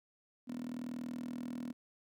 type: tone with high-pass filter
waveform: 10% pulse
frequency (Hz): 40.59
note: E1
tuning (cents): -26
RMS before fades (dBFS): -42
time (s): 0.47-1.73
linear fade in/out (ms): 20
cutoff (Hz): 250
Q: 8.6
effects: none